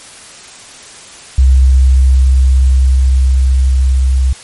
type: tone with level ramp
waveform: sine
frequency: 65.41 Hz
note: C2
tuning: in tune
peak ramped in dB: -3 to -7 dBFS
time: 1.38-4.33 s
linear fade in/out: 5 ms
effects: white hiss -34 dBFS RMS until 4.43 s + MP3 48 kbps